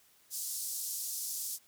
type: band-pass noise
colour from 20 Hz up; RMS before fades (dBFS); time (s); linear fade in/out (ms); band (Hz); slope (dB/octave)
white; -38; 0.3-1.59; 50; 5100 to 14000; 24
effects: white hiss -65 dBFS RMS until 1.67 s